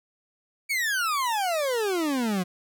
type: exponential sweep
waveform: 40% pulse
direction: down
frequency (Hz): 2294 to 174.61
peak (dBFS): -23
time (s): 0.69-2.44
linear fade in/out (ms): 20
effects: none